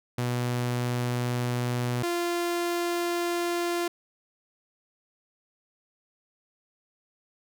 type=tone pair in turn; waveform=sawtooth; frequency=122.4 / 346.2 Hz; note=B2 / F4; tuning=-15 / -15 cents; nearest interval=octave + tritone; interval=1800 cents; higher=second; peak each=-22 / -22 dBFS; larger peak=neither; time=0.18-2.03 / 2.03-3.88 s; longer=neither; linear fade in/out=5 ms; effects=none